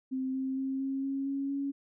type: tone with pitch steps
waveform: sine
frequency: 261.6 / 264.3 / 267.1 / 269.9 / 272.7 / 275.6 / 278.4 Hz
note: C4 / C4 / C4 / C#4 / C#4 / C#4 / C#4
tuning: 0 / +18 / +36 / -46 / -28 / -10 / +8 cents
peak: -30 dBFS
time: 0.11-1.72 s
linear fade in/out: 20 ms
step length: 230 ms
effects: none